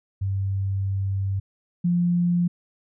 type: tone pair in turn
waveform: sine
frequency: 97.4 / 174.8 Hz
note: G2 / F3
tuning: -11 / +2 cents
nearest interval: minor seventh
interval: 1013 cents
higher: second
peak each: -22 / -18 dBFS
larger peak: second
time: 0.21-1.4 / 1.84-2.48 s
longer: first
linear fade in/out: 10 ms
effects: none